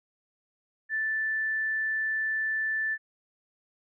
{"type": "tone", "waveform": "sine", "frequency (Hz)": 1760, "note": "A6", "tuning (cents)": 0, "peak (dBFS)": -26, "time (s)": [0.89, 2.98], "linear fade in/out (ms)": 50, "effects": []}